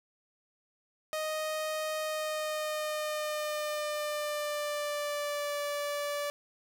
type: tone with pitch glide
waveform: sawtooth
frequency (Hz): 622 to 580.3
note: D#5 to D5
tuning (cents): -1 to -21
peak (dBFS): -28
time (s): 1.13-6.3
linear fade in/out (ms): 0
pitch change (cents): -120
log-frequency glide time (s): 1.98-5.6
effects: none